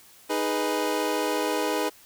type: chord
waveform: 25% pulse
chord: G# minor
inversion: second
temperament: equal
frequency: 311.1 / 415.3 / 493.9 Hz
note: D#4 / G#4 / B4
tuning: 0 / 0 / 0 cents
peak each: -25 dBFS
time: 0.29-1.9 s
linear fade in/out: 20 ms
effects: white hiss -53 dBFS RMS until 2.05 s